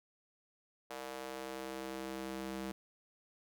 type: tone with high-pass filter sweep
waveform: square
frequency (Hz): 65.7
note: C2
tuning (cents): +8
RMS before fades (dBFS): -43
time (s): 0.9-2.72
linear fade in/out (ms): 5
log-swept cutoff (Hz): 560 to 230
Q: 1.4
effects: none